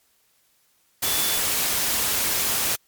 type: tone in noise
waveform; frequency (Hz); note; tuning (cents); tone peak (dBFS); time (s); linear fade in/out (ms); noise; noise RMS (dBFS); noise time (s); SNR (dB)
sine; 3467; A7; -26; -30; 1.04-1.39; 10; white; -23; 1.02-2.76; -10
effects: white hiss -64 dBFS RMS until 2.87 s + MP3 96 kbps